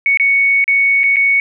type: tone with dropouts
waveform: sine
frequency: 2223 Hz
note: C#7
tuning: 4 cents sharp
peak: -9 dBFS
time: 0.06-1.4 s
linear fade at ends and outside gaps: 1 ms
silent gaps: 0.173-0.198 / 0.642-0.679 / 1.034-1.039 / 1.16-1.167 s
effects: none